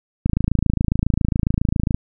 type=click train; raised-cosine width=5 ms; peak=-5 dBFS; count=47; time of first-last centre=0.26-1.945 s; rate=27.3 Hz; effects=none